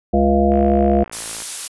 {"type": "harmonic tone", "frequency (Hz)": 69.3, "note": "C#2", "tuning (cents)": 0, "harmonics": [1, 3, 5, 7, 9, 10], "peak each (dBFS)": [-19, -17, -19, -21, -23, -18], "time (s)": [0.13, 1.04], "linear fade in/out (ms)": 10}
{"type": "click train", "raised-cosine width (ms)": 0.5, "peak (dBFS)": -20, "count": 51, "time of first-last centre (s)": [0.52, 1.421], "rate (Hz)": 55.5}
{"type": "noise", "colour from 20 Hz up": "blue", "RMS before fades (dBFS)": -24, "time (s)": [1.12, 1.68], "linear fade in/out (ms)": 10}
{"effects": ["resampled to 24000 Hz"]}